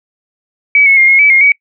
sine tone with pitch steps, 2282 / 2192 / 2122 / 2160 / 2296 / 2138 / 2265 Hz, C#7 / C#7 / C7 / C#7 / D7 / C7 / C#7, +50 / -20 / +24 / -45 / -40 / +37 / +37 cents, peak -4 dBFS, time 0.75-1.52 s, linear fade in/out 2 ms, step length 110 ms, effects noise-tail reverb RT60 0.1 s tail -24 dB re dry

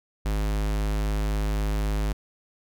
square tone, 51.91 Hz, G#1, in tune, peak -24 dBFS, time 0.25-2.13 s, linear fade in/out 10 ms, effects none

